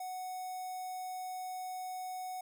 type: tone with notch filter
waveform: square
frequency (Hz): 740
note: F#5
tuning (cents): 0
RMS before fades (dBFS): -41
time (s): 0-2.41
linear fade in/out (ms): 5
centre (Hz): 2900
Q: 0.62
effects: none